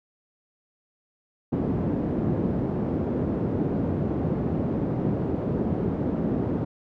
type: band-pass noise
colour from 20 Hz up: pink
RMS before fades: -26 dBFS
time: 1.52-6.65 s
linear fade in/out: 10 ms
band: 130 to 370 Hz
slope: 12 dB/octave
effects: none